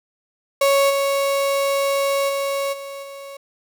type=tone with level steps; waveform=35% pulse; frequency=554.4 Hz; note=C#5; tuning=in tune; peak=-12 / -16 / -19 / -29 / -32 dBFS; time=0.61-3.37 s; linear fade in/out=5 ms; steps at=0.89 / 2.28 / 2.72 / 3.02 s; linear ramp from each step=20 ms; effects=none

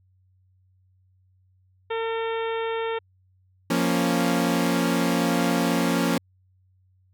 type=harmonic tone; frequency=453.3 Hz; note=A#4; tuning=48 cents flat; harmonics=1 / 2 / 3 / 4 / 5 / 6 / 7 / 8; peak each=-26 / -32 / -36 / -38 / -40 / -42 / -43 / -44 dBFS; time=1.9-2.99 s; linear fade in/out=10 ms
type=chord; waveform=sawtooth; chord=Bb minor; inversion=second; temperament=equal; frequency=174.61 / 233.1 / 277.2 Hz; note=F3 / Bb3 / Db4; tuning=0 / 0 / 0 cents; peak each=-21 dBFS; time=3.7-6.18 s; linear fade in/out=5 ms
effects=added 93 Hz sine -59 dBFS peak until 7.13 s

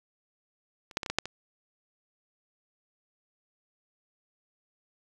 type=clicks; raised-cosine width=0.2 ms; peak=-30 / -10 / -16 / -17 / -13 / -6 / -19 dBFS; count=7; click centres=0.912 / 0.971 / 1.032 / 1.062 / 1.1 / 1.186 / 1.256 s; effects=8-bit

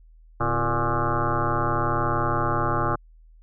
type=tone with frequency modulation; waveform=sine; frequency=587.3 Hz; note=D5; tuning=in tune; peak=-20 dBFS; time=0.4-2.96 s; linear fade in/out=10 ms; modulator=121 Hz; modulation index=6.4; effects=added 40 Hz sine -48 dBFS peak until 3.42 s

